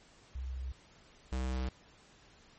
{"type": "tone pair in turn", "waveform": ["sine", "square"], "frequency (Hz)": [64.7, 64.29], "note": ["C2", "C2"], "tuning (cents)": [-19, -30], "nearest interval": "unison", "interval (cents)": 11, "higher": "first", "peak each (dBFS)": [-36, -33], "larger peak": "second", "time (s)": [[0.35, 0.72], [1.32, 1.69]], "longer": "neither", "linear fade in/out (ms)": 5, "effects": ["pink hiss -61 dBFS RMS until 2.58 s", "MP3 32 kbps"]}